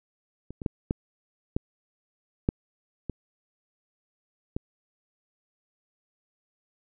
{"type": "clicks", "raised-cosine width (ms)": 3, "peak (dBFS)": [-26, -23, -12, -12, -12, -9, -18, -16], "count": 8, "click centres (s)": [0.506, 0.618, 0.662, 0.909, 1.565, 2.489, 3.097, 4.565], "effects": []}